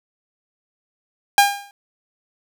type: tone with exponential decay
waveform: sawtooth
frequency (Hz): 806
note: G5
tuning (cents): +48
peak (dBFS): -3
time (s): 1.38-1.71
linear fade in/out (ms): 1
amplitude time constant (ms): 70
effects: none